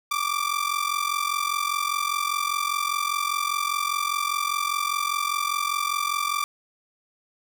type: ring-modulated tone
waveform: sawtooth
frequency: 1174.7 Hz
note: D6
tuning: in tune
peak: -17 dBFS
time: 0.11-6.44 s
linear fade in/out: 0 ms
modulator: 22.5 Hz
effects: none